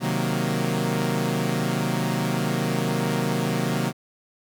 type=chord; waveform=sawtooth; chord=C half-diminished seventh; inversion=none; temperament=equal; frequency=130.81 / 155.56 / 185 / 233.1 Hz; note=C3 / Eb3 / Gb3 / Bb3; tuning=0 / 0 / 0 / 0 cents; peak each=-24 dBFS; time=0-3.93 s; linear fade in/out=50 ms; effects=none